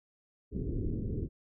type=low-pass noise; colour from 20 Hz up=pink; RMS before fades=-34 dBFS; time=0.51-1.29 s; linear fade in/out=50 ms; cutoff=420 Hz; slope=48 dB/octave; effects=none